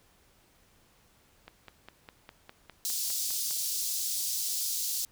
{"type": "click train", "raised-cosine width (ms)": 0.3, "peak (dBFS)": -29, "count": 11, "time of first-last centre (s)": [1.48, 3.508], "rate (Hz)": 4.93}
{"type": "high-pass noise", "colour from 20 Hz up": "pink", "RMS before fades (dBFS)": -32, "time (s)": [2.85, 5.05], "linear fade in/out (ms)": 0, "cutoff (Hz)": 4600, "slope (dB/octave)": 24}
{"effects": ["pink hiss -64 dBFS RMS until 5.11 s"]}